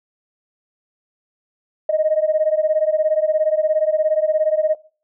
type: beating tone pair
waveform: sine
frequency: 614 / 631 Hz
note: D#5 / D#5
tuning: -23 / +24 cents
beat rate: 17 Hz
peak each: -17 / -18 dBFS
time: 1.89-4.75 s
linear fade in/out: 5 ms
effects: noise-tail reverb RT60 0.4 s tail -20 dB re dry + tanh soft clip ceiling -7 dBFS